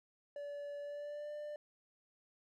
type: tone with pitch glide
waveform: triangle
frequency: 576 to 594.2 Hz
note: D5 to D5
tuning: -34 to +20 cents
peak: -40 dBFS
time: 0.36-1.56 s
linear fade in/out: 2 ms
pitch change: +54 cents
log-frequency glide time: 0.8-1.32 s
effects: none